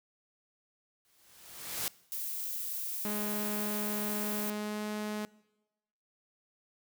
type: noise with exponential growth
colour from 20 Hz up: white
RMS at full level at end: -32 dBFS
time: 1.05-1.88 s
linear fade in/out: 1 ms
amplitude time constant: 180 ms
type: noise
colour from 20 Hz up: violet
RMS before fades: -37 dBFS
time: 2.12-4.5 s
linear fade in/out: 0 ms
type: tone with pitch glide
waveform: sawtooth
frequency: 209.3 to 211.4 Hz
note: G#3 to G#3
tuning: +14 to +31 cents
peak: -30 dBFS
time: 3.05-5.25 s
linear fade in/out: 0 ms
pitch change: +17 cents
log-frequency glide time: 4.42-4.87 s
effects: noise-tail reverb RT60 1.0 s tail -22 dB re dry